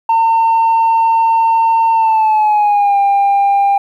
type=tone with pitch glide; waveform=sine; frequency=907 to 798.8 Hz; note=A#5 to G5; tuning=-48 to +32 cents; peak=-6 dBFS; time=0.09-3.78 s; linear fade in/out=5 ms; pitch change=-220 cents; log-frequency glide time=1.92-2.98 s; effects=tanh soft clip ceiling -7 dBFS + 8-bit